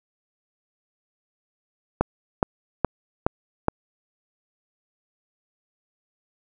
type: click train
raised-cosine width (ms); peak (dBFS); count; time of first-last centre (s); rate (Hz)
1; -4; 5; 2.01-3.684; 2.39
effects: none